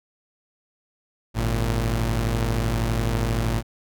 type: tone pair together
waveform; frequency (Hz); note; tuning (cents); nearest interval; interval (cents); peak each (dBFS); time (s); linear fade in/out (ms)
sawtooth; 51.04 / 114.5; G#1 / A#2; -29 / -31; octave + major second; 1398; -20; 1.34-3.63; 50
effects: none